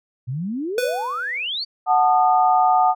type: exponential sweep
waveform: sine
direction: up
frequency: 116.54 to 4699 Hz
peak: -23 dBFS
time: 0.27-1.65 s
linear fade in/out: 20 ms
type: tone with exponential decay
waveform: square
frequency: 495.2 Hz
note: B4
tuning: 5 cents sharp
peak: -17 dBFS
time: 0.78-1.47 s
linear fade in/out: 2 ms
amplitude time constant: 150 ms
type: chord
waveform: sine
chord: D# diminished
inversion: first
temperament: equal with one note detuned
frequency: 740 / 880 / 1223.1 Hz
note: F#5 / A5 / D#6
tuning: 0 / 0 / -30 cents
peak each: -15 / -19 / -21 dBFS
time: 1.86-2.95 s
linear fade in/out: 50 ms
effects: none

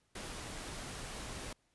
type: noise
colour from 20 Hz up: pink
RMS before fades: -44 dBFS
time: 0.15-1.53 s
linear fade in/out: 5 ms
effects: pink hiss -75 dBFS RMS until 1.74 s + resampled to 24000 Hz

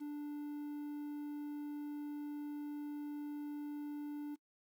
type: tone with quantisation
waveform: triangle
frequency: 293.7 Hz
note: D4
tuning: in tune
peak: -38 dBFS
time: 0-4.36 s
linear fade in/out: 20 ms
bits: 11
effects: noise-tail reverb RT60 0.1 s tail -21 dB re dry

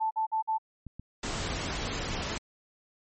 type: tone bursts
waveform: sine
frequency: 880 Hz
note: A5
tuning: in tune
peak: -25 dBFS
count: 4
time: 0-0.584 s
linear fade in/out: 20 ms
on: 110 ms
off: 48 ms
type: clicks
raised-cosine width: 5 ms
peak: -29 dBFS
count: 5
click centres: 0.867 / 0.996 / 1.57 / 1.754 / 1.853 s
type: noise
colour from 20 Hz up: pink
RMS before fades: -33 dBFS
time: 1.23-2.38 s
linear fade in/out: 5 ms
effects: MP3 32 kbps

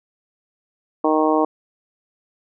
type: harmonic tone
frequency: 155.56 Hz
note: D#3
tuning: in tune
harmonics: 2 / 3 / 4 / 5 / 6 / 7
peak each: -19 / -21 / -22 / -23 / -24 / -24 dBFS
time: 1.04-1.45 s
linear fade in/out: 5 ms
effects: none

